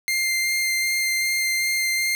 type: tone with vibrato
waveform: sawtooth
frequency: 2100 Hz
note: C7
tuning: 6 cents sharp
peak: -17 dBFS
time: 0.08-2.15 s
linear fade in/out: 0 ms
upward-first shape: sine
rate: 2.6 Hz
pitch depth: 8 cents each way
effects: none